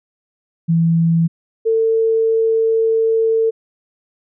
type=tone pair in turn; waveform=sine; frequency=165.8 / 448.7 Hz; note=E3 / A4; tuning=+10 / +34 cents; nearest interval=octave + perfect fourth; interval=1724 cents; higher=second; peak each=-11 / -12 dBFS; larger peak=first; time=0.68-1.28 / 1.65-3.51 s; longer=second; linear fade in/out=20 ms; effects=none